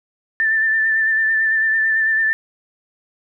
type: tone with vibrato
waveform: sine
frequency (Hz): 1774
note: A6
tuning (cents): +14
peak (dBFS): -14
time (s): 0.4-2.33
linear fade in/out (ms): 0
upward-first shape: triangle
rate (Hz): 9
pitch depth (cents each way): 31
effects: none